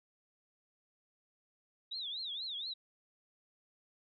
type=tone with vibrato; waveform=sine; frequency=3729 Hz; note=A#7; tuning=in tune; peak=-38 dBFS; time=1.91-2.74 s; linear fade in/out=10 ms; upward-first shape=triangle; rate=4.2 Hz; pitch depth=250 cents each way; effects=none